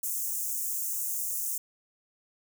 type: high-pass noise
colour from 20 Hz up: white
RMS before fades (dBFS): -32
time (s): 0.03-1.58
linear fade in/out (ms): 5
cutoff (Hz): 6300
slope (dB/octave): 48
effects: none